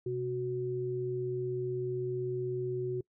sine tone pair together, 128.33 / 369.1 Hz, C3 / F#4, -33 / -4 cents, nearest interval octave + tritone, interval 1829 cents, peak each -37 / -32 dBFS, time 0.06-3.01 s, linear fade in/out 5 ms, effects noise-tail reverb RT60 0.1 s tail -24 dB re dry

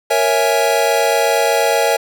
square chord, A# half-diminished seventh, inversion none, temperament equal, 466.2 / 554.4 / 659.3 / 830.6 Hz, A#4 / C#5 / E5 / G#5, 0 / 0 / 0 / 0 cents, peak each -19 dBFS, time 0.1-1.97 s, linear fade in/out 10 ms, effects none

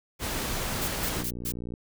pink noise, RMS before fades -31 dBFS, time 0.19-1.25 s, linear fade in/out 50 ms
blue noise bursts, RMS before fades -32 dBFS, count 4, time 0.81-1.522 s, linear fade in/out 10 ms, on 73 ms, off 140 ms
click train, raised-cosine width 3 ms, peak -24 dBFS, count 35, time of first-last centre 1.17-1.739 s, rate 59.8 Hz
effects none

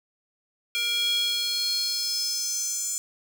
square tone with high-pass filter sweep, 473.2 Hz, A#4, 26 cents sharp, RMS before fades -27 dBFS, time 0.75-2.98 s, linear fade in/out 0 ms, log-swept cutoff 2800 to 7200 Hz, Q 5.6, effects none

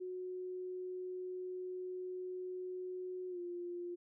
sine tone with pitch glide, 366.6 to 350.9 Hz, F#4 to F4, -16 to +8 cents, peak -40 dBFS, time 0-3.96 s, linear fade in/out 20 ms, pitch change -76 cents, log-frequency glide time 3.29-3.39 s, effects none

